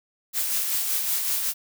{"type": "noise with tremolo", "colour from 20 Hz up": "blue", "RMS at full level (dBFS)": -24, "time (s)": [0.33, 1.54], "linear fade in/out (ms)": 50, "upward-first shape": "sine", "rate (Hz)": 5.3, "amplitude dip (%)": 35, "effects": []}